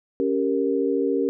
sine chord, G diminished, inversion second, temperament equal, 277.2 / 392 / 466.2 Hz, Db4 / G4 / Bb4, 0 / 0 / 0 cents, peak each -24 dBFS, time 0.2-1.29 s, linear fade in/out 0 ms, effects none

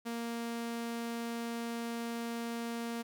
sawtooth tone, 233.1 Hz, A#3, in tune, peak -32 dBFS, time 0.05-3.03 s, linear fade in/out 20 ms, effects none

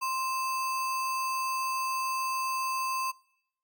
sine tone with sample-and-hold, 1046.5 Hz, C6, in tune, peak -28 dBFS, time 0.01-3.12 s, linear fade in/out 20 ms, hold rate 3675 Hz, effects noise-tail reverb RT60 0.7 s tail -22 dB re dry + Opus 48 kbps

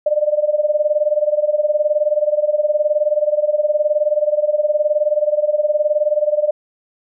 sine tone with tremolo, 600 Hz, D5, 37 cents sharp, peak -10 dBFS, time 0.06-6.51 s, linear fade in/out 5 ms, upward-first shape sine, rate 19 Hz, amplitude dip 85%, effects none

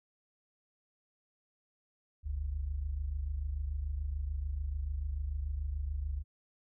sine tone pair together, 45.74 / 72.6 Hz, F#1 / D2, -19 / -19 cents, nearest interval minor sixth, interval 800 cents, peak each -38 / -34 dBFS, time 2.23-6.24 s, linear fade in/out 50 ms, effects none

